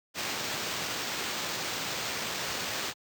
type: noise with sample-and-hold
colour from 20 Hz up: violet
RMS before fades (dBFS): -34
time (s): 0.14-2.94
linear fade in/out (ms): 50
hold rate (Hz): 11025
effects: high-pass 100 Hz 12 dB/octave